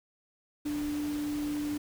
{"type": "tone in noise", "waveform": "sine", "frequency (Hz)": 295.1, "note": "D4", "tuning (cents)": 8, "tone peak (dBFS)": -30, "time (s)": [0.65, 1.78], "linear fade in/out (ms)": 10, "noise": "pink", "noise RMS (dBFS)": -44, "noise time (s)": [0.65, 1.78], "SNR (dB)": 11, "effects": []}